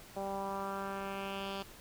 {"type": "tone with low-pass filter sweep", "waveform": "10% pulse", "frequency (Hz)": 196, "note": "G3", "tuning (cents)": 0, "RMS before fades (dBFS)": -39, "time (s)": [0.16, 1.63], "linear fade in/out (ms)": 10, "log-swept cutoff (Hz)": [690, 4100], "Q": 2.3, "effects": ["pink hiss -54 dBFS RMS until 1.8 s"]}